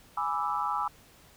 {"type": "chord", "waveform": "sine", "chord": "E dominant seventh", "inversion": "first", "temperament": "equal", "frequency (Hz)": [830.6, 987.8, 1174.7, 1318.5], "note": ["G#5", "B5", "D6", "E6"], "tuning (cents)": [0, 0, 0, 0], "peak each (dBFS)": -33, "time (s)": [0.17, 0.88], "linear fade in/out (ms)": 5, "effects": ["pink hiss -57 dBFS RMS until 1.36 s"]}